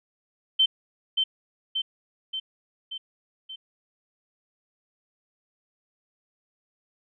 sine tone with echo, 3096 Hz, G7, 22 cents flat, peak -16 dBFS, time 0.59-0.66 s, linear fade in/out 10 ms, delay 580 ms, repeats 5, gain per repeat -4 dB, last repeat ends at 3.56 s, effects none

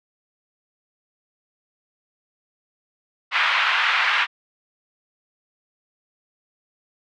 pink band-pass noise, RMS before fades -20 dBFS, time 3.31-4.27 s, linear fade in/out 50 ms, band 1100 to 3100 Hz, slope 24 dB/octave, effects none

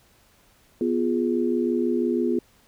sine chord, F diminished, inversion second, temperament equal, 246.9 / 349.2 / 415.3 Hz, Cb4 / F4 / Ab4, 0 / 0 / 0 cents, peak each -24 / -24 / -27 dBFS, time 0.81-2.39 s, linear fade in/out 2 ms, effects pink hiss -59 dBFS RMS until 2.67 s

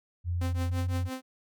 sine tone with pitch glide, 87.31 to 90.65 Hz, F2 to F#2, 0 to -35 cents, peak -27 dBFS, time 0.24-1.1 s, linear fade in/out 50 ms, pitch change +65 cents, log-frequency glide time 0.64-0.79 s
sawtooth tone with tremolo, 259.8 Hz, C4, 12 cents flat, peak -28 dBFS, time 0.41-1.22 s, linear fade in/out 5 ms, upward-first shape triangle, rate 5.9 Hz, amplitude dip 100%
effects none

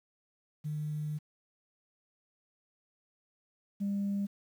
sine tone pair in turn, 151.1 / 200.2 Hz, D3 / G3, +50 / +37 cents, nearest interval perfect fourth, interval 487 cents, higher second, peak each -32 / -28 dBFS, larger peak second, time 0.64-1.19 / 3.8-4.27 s, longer first, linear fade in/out 20 ms, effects tanh soft clip ceiling -27 dBFS + 10-bit

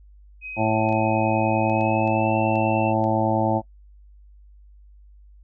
sine tone with pitch glide, 2522 to 2669 Hz, D#7 to E7, +23 to +21 cents, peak -31 dBFS, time 0.41-2.94 s, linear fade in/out 50 ms, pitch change +98 cents, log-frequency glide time 1.63-2.36 s
harmonic tone, 110 Hz, A2, in tune, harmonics 1 / 2 / 3 / 5 / 6 / 7 / 8, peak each -26 / -26 / -26 / -26 / -26 / -26 / -26 dBFS, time 0.56-3.62 s, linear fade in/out 50 ms
clicks, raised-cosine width 0.2 ms, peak -29 dBFS, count 7, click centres 0.89 / 0.926 / 1.698 / 1.81 / 2.076 / 2.556 / 3.041 s
effects noise-tail reverb RT60 0.1 s tail -23 dB re dry + added 50 Hz sine -46 dBFS peak until 5.43 s

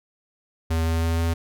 square tone with pitch steps, 81.5 / 82.07 / 82.64 / 83.21 Hz, E2 / E2 / E2 / E2, -19 / -7 / +5 / +17 cents, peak -21 dBFS, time 0.7-1.34 s, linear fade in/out 10 ms, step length 160 ms, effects none

